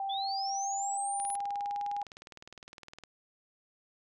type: tone with pitch glide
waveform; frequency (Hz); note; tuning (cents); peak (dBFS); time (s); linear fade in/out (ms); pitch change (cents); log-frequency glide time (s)
sine; 784 to 815.4; G5 to G#5; 0 to -32; -32; 0-2.03; 2; +68; 0.41-1.82
type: linear sweep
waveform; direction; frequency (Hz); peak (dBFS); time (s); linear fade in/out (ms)
sine; up; 3345 to 10130; -36; 0.09-1.36; 10
type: click train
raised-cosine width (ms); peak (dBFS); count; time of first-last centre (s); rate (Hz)
0.2; -30; 37; 1.2-3.037; 19.6
effects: none